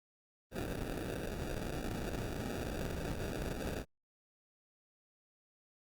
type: noise with sample-and-hold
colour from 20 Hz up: pink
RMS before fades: -39 dBFS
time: 0.51-3.85 s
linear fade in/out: 50 ms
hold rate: 1050 Hz
effects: Opus 32 kbps